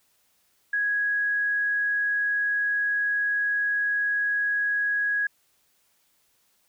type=tone; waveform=sine; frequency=1661.2 Hz; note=G#6; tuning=in tune; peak=-22 dBFS; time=0.73-5.27 s; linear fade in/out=5 ms; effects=white hiss -67 dBFS RMS until 6.68 s